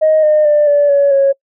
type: tone with pitch steps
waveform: sine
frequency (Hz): 625 / 609.3 / 594 / 579.1 / 564.6 / 550.4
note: D#5 / D#5 / D5 / D5 / C#5 / C#5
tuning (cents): +8 / -36 / +20 / -24 / +32 / -12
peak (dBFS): -6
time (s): 0.01-1.33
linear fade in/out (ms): 20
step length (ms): 220
effects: noise-tail reverb RT60 0.1 s tail -26 dB re dry + tanh soft clip ceiling -3 dBFS